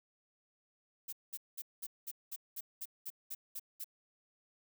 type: noise bursts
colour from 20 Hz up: violet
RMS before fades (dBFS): -42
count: 12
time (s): 1.08-3.844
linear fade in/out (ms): 10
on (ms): 47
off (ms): 200
effects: none